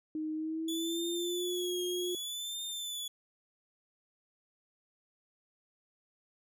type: tone with pitch glide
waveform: sine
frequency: 311.1 to 357.4 Hz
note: D#4 to F4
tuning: 0 to +40 cents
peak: -33 dBFS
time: 0.15-2.15 s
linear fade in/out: 2 ms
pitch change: +240 cents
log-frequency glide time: 0.34-1.42 s
type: tone with vibrato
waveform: sawtooth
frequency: 3433 Hz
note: A7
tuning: 43 cents flat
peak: -34 dBFS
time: 0.68-3.08 s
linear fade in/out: 5 ms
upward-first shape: triangle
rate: 0.64 Hz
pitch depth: 100 cents each way
effects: none